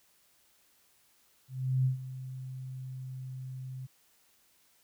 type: tone with ADSR envelope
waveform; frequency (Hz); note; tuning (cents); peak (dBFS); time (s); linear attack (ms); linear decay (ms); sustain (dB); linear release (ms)
sine; 130; C3; -11; -23; 1.48-3.87; 370; 120; -15; 18
effects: white hiss -67 dBFS RMS until 4.83 s